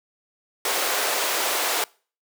pink high-pass noise, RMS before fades -24 dBFS, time 0.65-1.84 s, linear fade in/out 2 ms, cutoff 430 Hz, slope 24 dB/octave, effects noise-tail reverb RT60 0.4 s tail -25 dB re dry

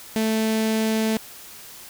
sawtooth tone with notch filter, 220.2 Hz, A3, 2 cents sharp, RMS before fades -22 dBFS, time 0.16-1.17 s, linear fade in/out 0 ms, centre 1200 Hz, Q 1.8, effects white hiss -42 dBFS RMS until 1.89 s

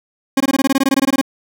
40% pulse tone bursts, 270.8 Hz, C#4, 40 cents flat, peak -10 dBFS, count 16, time 0.37-1.214 s, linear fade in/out 5 ms, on 34 ms, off 20 ms, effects none

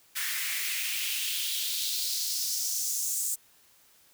white noise with high-pass filter sweep, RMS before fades -31 dBFS, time 0.15-3.36 s, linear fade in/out 20 ms, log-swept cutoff 1700 to 7800 Hz, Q 2.8, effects white hiss -61 dBFS RMS until 4.13 s

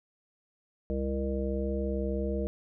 harmonic tone with a mistuned harmonic, 66.9 Hz, C2, 39 cents sharp, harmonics 1 / 3 / 5 / 7 / 9, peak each -32 / -34 / -37 / -35 / -38 dBFS, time 0.9-2.47 s, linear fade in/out 0 ms, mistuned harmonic 3, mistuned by -15 cents, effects none

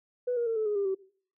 sine tone with pitch steps, 493.9 / 473.5 / 454 / 435.2 / 417.2 / 400 / 383.5 Hz, B4 / A#4 / A#4 / A4 / G#4 / G4 / G4, 0 / +27 / -46 / -19 / +8 / +35 / -38 cents, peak -25 dBFS, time 0.27-0.949 s, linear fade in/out 10 ms, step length 97 ms, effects noise-tail reverb RT60 0.5 s tail -21 dB re dry + tanh soft clip ceiling -21 dBFS

